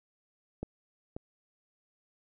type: clicks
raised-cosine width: 2 ms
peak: -22 / -25 dBFS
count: 2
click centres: 0.63 / 1.165 s
effects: none